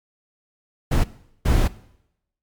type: noise bursts at uneven times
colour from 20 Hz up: brown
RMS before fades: -17 dBFS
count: 2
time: 0.91-1.04 / 1.45-1.68 s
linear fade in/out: 10 ms
effects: noise-tail reverb RT60 0.8 s tail -19 dB re dry + MP3 96 kbps